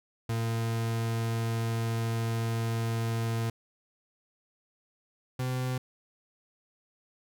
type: tone pair in turn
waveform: 40% pulse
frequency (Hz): 114.2 / 127.59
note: A#2 / C3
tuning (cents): -35 / -43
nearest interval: major second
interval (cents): 192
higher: second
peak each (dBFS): -27 / -28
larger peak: first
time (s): 0.29-3.5 / 5.39-5.78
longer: first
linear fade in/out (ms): 5
effects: none